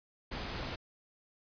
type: noise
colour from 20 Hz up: pink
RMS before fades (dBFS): -39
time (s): 0.31-0.76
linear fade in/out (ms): 10
effects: resampled to 11025 Hz